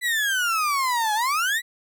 35% pulse exponential two-way sweep, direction down then up, 2000 to 830.6 to 2000 Hz, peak -19 dBFS, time 0.01-1.62 s, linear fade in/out 50 ms, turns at 1.14 s, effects none

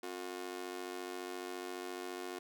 sawtooth tone with amplitude modulation, 360 Hz, F#4, 47 cents flat, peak -33 dBFS, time 0.03-2.39 s, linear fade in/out 5 ms, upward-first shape sine, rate 94.5 Hz, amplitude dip 95%, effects none

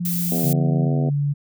sine tone with pitch glide, 174.5 to 171.01 Hz, F3 to F3, -1 to -36 cents, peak -22 dBFS, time 0-0.88 s, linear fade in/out 10 ms, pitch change -35 cents, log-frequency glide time 0.31-0.43 s
violet noise, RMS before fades -26 dBFS, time 0.05-0.53 s, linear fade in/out 2 ms
harmonic tone, 82.41 Hz, E2, in tune, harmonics 3 / 4 / 5 / 6 / 7 / 8 / 9, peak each -25 / -32 / -31 / -34 / -37 / -34 / -37 dBFS, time 0.31-1.1 s, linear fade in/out 10 ms
sine tone, 143.6 Hz, D3, 39 cents flat, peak -18 dBFS, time 0.43-1.34 s, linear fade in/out 20 ms
effects none

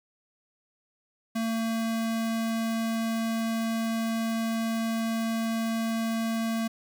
square tone, 226.1 Hz, A3, 47 cents sharp, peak -27 dBFS, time 1.35-6.68 s, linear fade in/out 10 ms, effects 10-bit

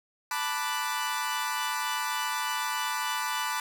sawtooth chord, B minor seventh, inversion third, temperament equal, 880 / 987.8 / 1174.7 / 1480 Hz, A5 / B5 / D6 / F#6, 0 / 0 / 0 / 0 cents, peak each -31 / -29 / -31 / -32 dBFS, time 0.31-3.6 s, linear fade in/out 2 ms, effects none

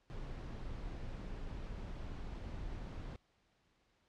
brown noise, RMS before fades -44 dBFS, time 0.1-3.16 s, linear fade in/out 0 ms, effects pink hiss -75 dBFS RMS until 4.08 s + low-pass 5000 Hz 12 dB/octave

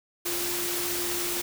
sine tone in noise, 349.2 Hz, F4, in tune, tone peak -34 dBFS, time 0.25-1.42 s, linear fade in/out 10 ms, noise white, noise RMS -30 dBFS, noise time 0.25-1.42 s, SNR -7 dB, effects none

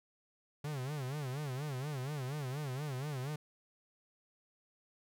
45% pulse tone with vibrato, 138.59 Hz, C#3, in tune, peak -37 dBFS, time 0.64-3.36 s, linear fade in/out 5 ms, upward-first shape sine, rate 4.2 Hz, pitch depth 170 cents each way, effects none

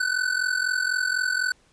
square ring-modulated tone, 1503 Hz, F#6, 27 cents sharp, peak -20 dBFS, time 0-1.52 s, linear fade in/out 0 ms, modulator 22 Hz, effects pink hiss -61 dBFS RMS until 1.72 s + resampled to 22050 Hz

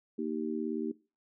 harmonic tone, 78 Hz, D#2, 5 cents sharp, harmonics 3 / 4 / 5, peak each -35 / -36 / -37 dBFS, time 0.18-0.92 s, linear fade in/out 10 ms, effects noise-tail reverb RT60 0.3 s tail -19 dB re dry

